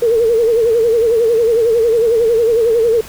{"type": "tone with vibrato", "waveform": "sine", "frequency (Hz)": 459, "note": "A#4", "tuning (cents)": -27, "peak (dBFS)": -9, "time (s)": [0.02, 3.01], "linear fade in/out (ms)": 5, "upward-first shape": "sine", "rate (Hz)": 11, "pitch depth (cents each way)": 80, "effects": ["pink hiss -34 dBFS RMS until 3.08 s"]}